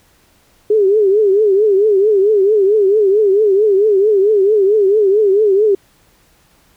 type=tone with vibrato; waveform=sine; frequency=407.9 Hz; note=G#4; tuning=31 cents flat; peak=-8 dBFS; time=0.7-5.75 s; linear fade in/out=5 ms; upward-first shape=triangle; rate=4.5 Hz; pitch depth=150 cents each way; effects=pink hiss -53 dBFS RMS until 6.76 s